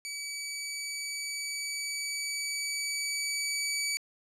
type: tone with level ramp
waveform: 15% pulse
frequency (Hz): 2286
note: D7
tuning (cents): -47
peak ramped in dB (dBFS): -29 to -22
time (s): 0.05-3.97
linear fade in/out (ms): 0
effects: low-pass 12000 Hz 12 dB/octave